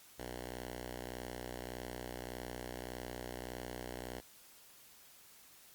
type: tone with notch filter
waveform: 5% pulse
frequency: 61.7 Hz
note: B1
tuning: 1 cent flat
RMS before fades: -45 dBFS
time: 0.18-4.21 s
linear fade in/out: 20 ms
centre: 160 Hz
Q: 1.5
effects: white hiss -60 dBFS RMS until 5.74 s + Opus 48 kbps